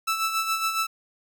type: tone with tremolo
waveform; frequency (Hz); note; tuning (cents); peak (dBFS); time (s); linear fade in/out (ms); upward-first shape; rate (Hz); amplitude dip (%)
sawtooth; 1318.5; E6; 0; -18; 0.07-0.87; 10; sine; 7.2; 55
effects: none